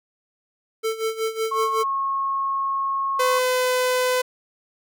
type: tone with tremolo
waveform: square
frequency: 444.4 Hz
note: A4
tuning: 17 cents sharp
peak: -21 dBFS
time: 0.83-1.84 s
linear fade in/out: 20 ms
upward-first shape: sine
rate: 5.4 Hz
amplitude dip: 80%
type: tone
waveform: sine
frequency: 1090 Hz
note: C#6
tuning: 29 cents flat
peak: -21 dBFS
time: 1.51-3.39 s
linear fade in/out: 10 ms
type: tone with pitch glide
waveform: sawtooth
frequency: 508 to 505.1 Hz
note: B4 to B4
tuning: +49 to +39 cents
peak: -15 dBFS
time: 3.19-4.22 s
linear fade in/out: 10 ms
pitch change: -10 cents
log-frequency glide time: 3.3-3.72 s
effects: none